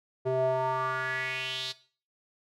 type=tone with band-pass filter sweep; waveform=square; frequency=130 Hz; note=C3; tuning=11 cents flat; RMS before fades=-30 dBFS; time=0.25-1.73 s; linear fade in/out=20 ms; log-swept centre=490 to 4200 Hz; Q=4.3; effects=noise-tail reverb RT60 0.4 s tail -17 dB re dry